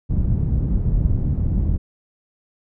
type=low-pass noise; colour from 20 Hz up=pink; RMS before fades=-19 dBFS; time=0.09-1.78 s; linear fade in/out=20 ms; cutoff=140 Hz; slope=12 dB/octave; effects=none